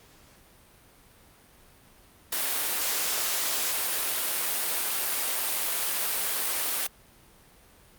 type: high-pass noise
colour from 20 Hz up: white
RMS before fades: -28 dBFS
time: 2.32-6.87 s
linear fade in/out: 5 ms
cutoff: 370 Hz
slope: 12 dB/octave
effects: pink hiss -56 dBFS RMS until 7.98 s + Opus 48 kbps